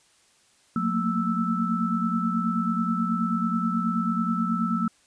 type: tone cluster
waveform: sine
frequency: 180.6 / 223.4 / 232.7 / 1317 Hz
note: F#3 / A3 / A#3 / E6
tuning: -42 / +27 / -3 / -2 cents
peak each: -28 dBFS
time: 0.76-4.88 s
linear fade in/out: 2 ms
effects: white hiss -61 dBFS RMS until 5.06 s + resampled to 22050 Hz